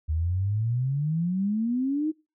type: exponential sweep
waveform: sine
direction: up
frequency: 75.6 to 320 Hz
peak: -23 dBFS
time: 0.08-2.12 s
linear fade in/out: 20 ms
effects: noise-tail reverb RT60 0.3 s tail -24 dB re dry

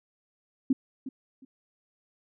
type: tone with echo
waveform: sine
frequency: 263.9 Hz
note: C4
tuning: 15 cents sharp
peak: -19 dBFS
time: 0.7-0.73 s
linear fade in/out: 5 ms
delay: 360 ms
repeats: 2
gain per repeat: -14 dB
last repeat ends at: 1.45 s
effects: none

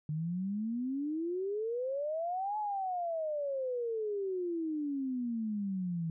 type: exponential two-way sweep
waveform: sine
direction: up then down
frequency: 148.9 to 859 to 160.8 Hz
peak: -32 dBFS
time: 0.09-6.1 s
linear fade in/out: 2 ms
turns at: 2.58 s
effects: none

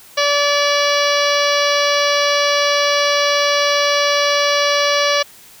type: harmonic tone with a mistuned harmonic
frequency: 577 Hz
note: D5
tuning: 31 cents flat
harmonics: 1 / 2 / 3 / 4 / 5 / 6 / 7 / 8 / 9 / 10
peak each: -17 / -20 / -22 / -23 / -24 / -25 / -25 / -26 / -27 / -27 dBFS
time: 0.17-5.23 s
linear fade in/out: 10 ms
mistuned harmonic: 6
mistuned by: -31 cents
effects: white hiss -43 dBFS RMS until 5.6 s

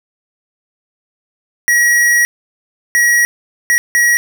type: tone bursts at uneven times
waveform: square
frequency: 1910 Hz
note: A#6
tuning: 42 cents sharp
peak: -9 dBFS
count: 4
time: 1.68-2.25 / 2.95-3.25 / 3.7-3.78 / 3.95-4.17 s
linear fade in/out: 0 ms
effects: none

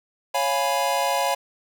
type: chord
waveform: square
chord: C# dominant seventh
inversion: none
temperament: equal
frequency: 554.4 / 698.5 / 830.6 / 987.8 Hz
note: C#5 / E#5 / G#5 / B5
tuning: 0 / 0 / 0 / 0 cents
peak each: -27 dBFS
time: 0.34-1.35 s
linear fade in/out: 10 ms
effects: none

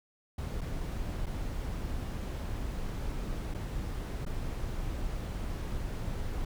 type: noise with dropouts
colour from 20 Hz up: brown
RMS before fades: -35 dBFS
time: 0.38-6.45 s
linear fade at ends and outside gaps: 5 ms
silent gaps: 0.61-0.614 / 1.26-1.265 / 3.541-3.545 / 4.252-4.263 s
effects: none

